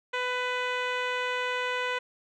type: tone with low-pass filter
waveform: 10% pulse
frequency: 498.7 Hz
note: B4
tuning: 17 cents sharp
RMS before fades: -30 dBFS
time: 0.13-1.99 s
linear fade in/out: 10 ms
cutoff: 3200 Hz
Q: 0.85
effects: none